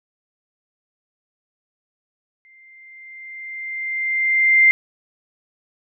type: tone with exponential growth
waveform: sine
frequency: 2093 Hz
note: C7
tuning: in tune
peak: -8 dBFS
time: 2.45-4.71 s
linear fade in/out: 0 ms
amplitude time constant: 490 ms
effects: none